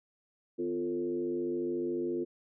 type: tone with frequency modulation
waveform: sine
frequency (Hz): 349.2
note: F4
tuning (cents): 0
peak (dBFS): -30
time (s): 0.58-2.25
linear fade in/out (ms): 20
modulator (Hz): 94.3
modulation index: 0.91
effects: none